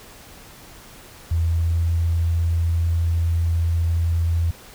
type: tone with pitch glide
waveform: sine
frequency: 83 to 83.77 Hz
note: E2 to E2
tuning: +12 to +28 cents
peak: -17 dBFS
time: 1.31-4.51 s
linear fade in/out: 5 ms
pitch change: +16 cents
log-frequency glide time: 1.42-1.89 s
effects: pink hiss -44 dBFS RMS until 4.74 s